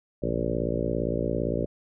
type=harmonic tone with a mistuned harmonic; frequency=57.6 Hz; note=A#1; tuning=20 cents flat; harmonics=1 / 2 / 3 / 4 / 5 / 6 / 7 / 8 / 9 / 10; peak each=-34 / -34 / -34 / -34 / -34 / -34 / -34 / -34 / -34 / -34 dBFS; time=0.22-1.66 s; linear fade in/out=10 ms; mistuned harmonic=2; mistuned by=+120 cents; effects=none